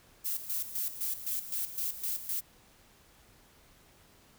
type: noise with tremolo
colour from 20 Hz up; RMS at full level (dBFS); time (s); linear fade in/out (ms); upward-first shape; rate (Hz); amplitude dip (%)
violet; -33; 0.24-2.41; 20; square; 3.9; 70
effects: pink hiss -61 dBFS RMS until 4.38 s